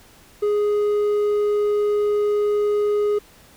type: tone with hard clipping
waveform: sine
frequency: 415.3 Hz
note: G#4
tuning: in tune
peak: -18 dBFS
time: 0.42-3.19 s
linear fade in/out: 10 ms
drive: 3 dB
effects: pink hiss -50 dBFS RMS until 3.56 s